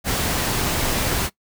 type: noise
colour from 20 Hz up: pink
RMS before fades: -22 dBFS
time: 0.04-1.3 s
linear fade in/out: 50 ms
effects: noise-tail reverb RT60 0.1 s tail -20 dB re dry